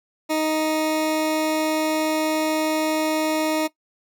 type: tone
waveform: 20% pulse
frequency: 312.2 Hz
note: D#4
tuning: 6 cents sharp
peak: -15 dBFS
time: 0.29-3.68 s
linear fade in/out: 20 ms
effects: noise-tail reverb RT60 0.1 s tail -18 dB re dry